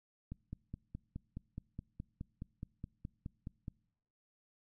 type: click train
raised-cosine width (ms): 5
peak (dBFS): -30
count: 17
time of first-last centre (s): 0.32-3.681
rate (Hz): 4.76
effects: noise-tail reverb RT60 0.8 s tail -25 dB re dry